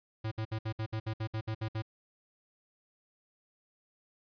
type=tone bursts; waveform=square; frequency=110 Hz; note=A2; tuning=in tune; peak=-33 dBFS; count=12; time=0.24-1.822 s; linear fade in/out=10 ms; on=75 ms; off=62 ms; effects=resampled to 11025 Hz + 12-bit